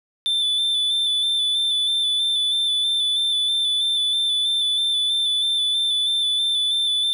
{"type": "tone with vibrato", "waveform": "triangle", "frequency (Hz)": 3520, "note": "A7", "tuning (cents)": 0, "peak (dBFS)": -17, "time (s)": [0.26, 7.13], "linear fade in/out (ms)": 0, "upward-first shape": "square", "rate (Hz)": 3.1, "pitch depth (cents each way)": 21, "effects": []}